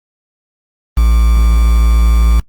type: tone with quantisation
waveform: triangle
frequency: 56.7 Hz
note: A#1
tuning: 47 cents flat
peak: -4 dBFS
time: 0.97-2.4 s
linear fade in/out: 5 ms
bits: 4
effects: noise-tail reverb RT60 0.1 s tail -24 dB re dry + Opus 32 kbps